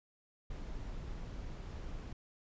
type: noise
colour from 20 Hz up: brown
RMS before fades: -43 dBFS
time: 0.5-2.13 s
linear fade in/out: 5 ms
effects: resampled to 16000 Hz